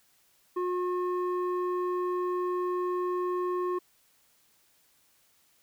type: tone with low-pass filter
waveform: square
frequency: 360 Hz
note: F#4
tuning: 47 cents flat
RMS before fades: -30 dBFS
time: 0.56-3.79 s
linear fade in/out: 10 ms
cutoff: 980 Hz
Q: 2.1
effects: white hiss -66 dBFS RMS until 5.62 s